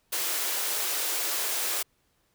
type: high-pass noise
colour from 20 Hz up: white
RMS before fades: -29 dBFS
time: 0.12-1.83 s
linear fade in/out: 10 ms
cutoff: 320 Hz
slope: 48 dB/octave
effects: pink hiss -70 dBFS RMS until 2.34 s